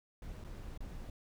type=noise with dropouts; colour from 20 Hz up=brown; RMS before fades=-45 dBFS; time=0.22-1.1 s; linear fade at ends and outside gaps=2 ms; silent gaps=0.441-0.446 / 0.776-0.805 s; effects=none